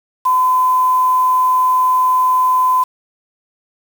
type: tone with quantisation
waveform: sine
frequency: 1016 Hz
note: B5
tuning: 49 cents sharp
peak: -10 dBFS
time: 0.25-2.84 s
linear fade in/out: 10 ms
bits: 5
effects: none